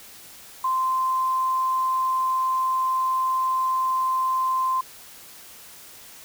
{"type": "tone", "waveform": "sine", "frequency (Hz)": 1040, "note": "C6", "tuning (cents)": -11, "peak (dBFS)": -20, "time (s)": [0.64, 4.81], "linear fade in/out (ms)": 5, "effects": ["white hiss -45 dBFS RMS until 6.24 s"]}